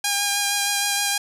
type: tone with vibrato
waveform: 5% pulse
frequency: 809 Hz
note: G#5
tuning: 46 cents flat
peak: -8 dBFS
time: 0.04-1.18 s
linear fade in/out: 5 ms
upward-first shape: triangle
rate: 6.4 Hz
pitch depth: 18 cents each way
effects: none